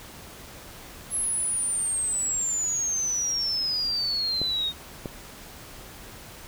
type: exponential sweep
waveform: sine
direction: down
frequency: 11000 to 3693 Hz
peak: -24 dBFS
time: 1.1-4.73 s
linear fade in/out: 50 ms
type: clicks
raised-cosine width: 2 ms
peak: -18 dBFS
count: 2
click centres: 4.416 / 5.058 s
effects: pink hiss -44 dBFS RMS until 6.47 s